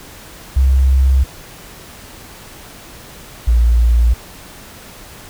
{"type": "tone pair in turn", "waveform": "sine", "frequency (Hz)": [66.3, 58.34], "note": ["C2", "A#1"], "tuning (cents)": [23, 2], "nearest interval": "major second", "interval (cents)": 221, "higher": "first", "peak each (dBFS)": -8, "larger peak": "neither", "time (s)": [[0.56, 1.24], [3.47, 4.14]], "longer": "first", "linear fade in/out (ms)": 10, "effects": ["pink hiss -37 dBFS RMS until 5.29 s"]}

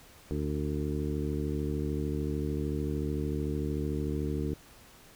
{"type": "harmonic tone with a mistuned harmonic", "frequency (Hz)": 73.42, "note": "D2", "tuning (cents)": 0, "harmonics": [1, 2, 3, 4, 5, 6], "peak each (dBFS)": [-34, -35, -38, -36, -38, -40], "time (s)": [0.31, 4.54], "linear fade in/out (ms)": 0, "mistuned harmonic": 6, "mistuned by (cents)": 36, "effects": ["pink hiss -55 dBFS RMS until 5.15 s"]}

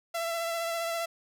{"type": "tone with vibrato", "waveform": "sawtooth", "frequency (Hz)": 670, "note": "E5", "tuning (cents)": 28, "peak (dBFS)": -26, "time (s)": [0.14, 1.06], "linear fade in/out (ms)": 10, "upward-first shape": "sine", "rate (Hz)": 15, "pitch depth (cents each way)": 21, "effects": []}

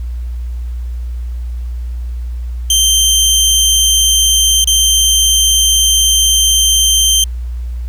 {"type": "tone with dropouts", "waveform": "20% pulse", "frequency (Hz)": 3136, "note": "G7", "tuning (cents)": 0, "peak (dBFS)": -3, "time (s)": [2.7, 7.24], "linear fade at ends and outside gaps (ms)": 2, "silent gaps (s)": [4.643, 4.673], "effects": ["added 60 Hz sine -18 dBFS peak until 7.88 s", "pink hiss -48 dBFS RMS until 7.88 s"]}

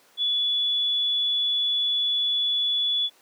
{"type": "tone", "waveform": "sine", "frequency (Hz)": 3425, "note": "A7", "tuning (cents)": -47, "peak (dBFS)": -21, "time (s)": [0.17, 3.1], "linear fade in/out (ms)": 50, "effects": ["pink hiss -57 dBFS RMS until 3.21 s", "high-pass 400 Hz 12 dB/octave"]}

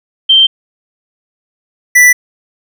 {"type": "tone pair in turn", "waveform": ["sine", "square"], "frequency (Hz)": [3136, 1974.9], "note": ["G7", "B6"], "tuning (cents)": [0, -1], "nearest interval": "minor sixth", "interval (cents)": 801, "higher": "first", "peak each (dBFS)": -3, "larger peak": "neither", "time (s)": [[0.29, 0.47], [1.95, 2.13]], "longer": "neither", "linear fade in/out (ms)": 10, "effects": []}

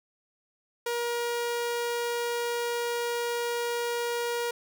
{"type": "tone", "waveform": "sawtooth", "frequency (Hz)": 475.2, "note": "A#4", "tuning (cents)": 33, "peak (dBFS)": -24, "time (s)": [0.86, 4.51], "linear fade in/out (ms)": 5, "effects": []}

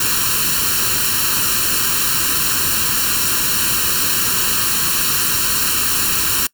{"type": "noise with comb filter", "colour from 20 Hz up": "white", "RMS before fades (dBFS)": -17, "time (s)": [0, 6.47], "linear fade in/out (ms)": 5, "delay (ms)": 0.71, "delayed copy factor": 0.8, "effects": ["noise-tail reverb RT60 0.1 s tail -23 dB re dry"]}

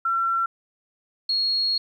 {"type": "tone pair in turn", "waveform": "sine", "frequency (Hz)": [1355, 4302], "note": ["E6", "C8"], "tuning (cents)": [47, 47], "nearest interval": "octave + minor sixth", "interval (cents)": 2000, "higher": "second", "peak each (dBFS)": -20, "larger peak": "neither", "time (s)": [[0.05, 0.46], [1.29, 1.78]], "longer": "second", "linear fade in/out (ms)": 5, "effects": ["10-bit"]}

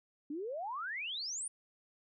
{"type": "exponential sweep", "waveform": "sine", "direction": "up", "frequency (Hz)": [277.2, 9660], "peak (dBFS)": -37, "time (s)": [0.3, 1.48], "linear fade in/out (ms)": 5, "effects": []}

